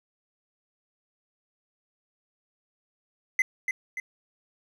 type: tone with echo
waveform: triangle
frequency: 2044 Hz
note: C7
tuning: 41 cents flat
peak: -17 dBFS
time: 3.39-3.42 s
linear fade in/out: 2 ms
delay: 290 ms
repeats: 2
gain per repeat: -6 dB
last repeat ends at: 4 s
effects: none